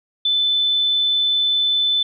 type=tone; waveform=sine; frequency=3515 Hz; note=A7; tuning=2 cents flat; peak=-15 dBFS; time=0.25-2.03 s; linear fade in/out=5 ms; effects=none